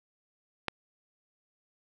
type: click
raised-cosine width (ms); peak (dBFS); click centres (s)
0.3; -13; 0.683
effects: none